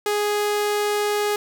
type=tone; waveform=sawtooth; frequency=415.3 Hz; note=G#4; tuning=in tune; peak=-16 dBFS; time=0.06-1.36 s; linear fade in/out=2 ms; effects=none